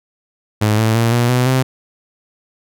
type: tone with pitch steps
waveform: sawtooth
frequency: 106.6 / 110.93 / 115.45 / 120.14 / 125.02 / 130.11 Hz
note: G#2 / A2 / A#2 / B2 / B2 / C3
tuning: +46 / +15 / -16 / -47 / +22 / -9 cents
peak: -8 dBFS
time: 0.61-1.63 s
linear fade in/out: 10 ms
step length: 170 ms
effects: none